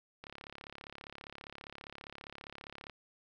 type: click train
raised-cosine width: 0.3 ms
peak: -30 dBFS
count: 94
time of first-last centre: 0.24-2.897 s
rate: 35 Hz
effects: none